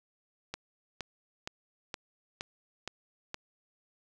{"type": "click train", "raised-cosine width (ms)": 0.2, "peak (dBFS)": -19, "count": 7, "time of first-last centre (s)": [0.54, 3.344], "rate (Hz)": 2.14, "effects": []}